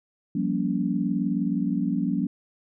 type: chord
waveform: sine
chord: G half-diminished seventh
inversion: third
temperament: just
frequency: 176.4 / 196 / 235.2 / 282.2 Hz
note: F3 / G3 / Bb3 / Db4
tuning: +18 / 0 / +16 / +31 cents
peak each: -28 dBFS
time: 0.35-2.27 s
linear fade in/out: 5 ms
effects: none